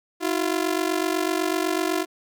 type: ring-modulated tone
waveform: sawtooth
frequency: 343.2 Hz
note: F4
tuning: 30 cents flat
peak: -15 dBFS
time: 0.2-2.06 s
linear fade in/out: 50 ms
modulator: 24 Hz
effects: none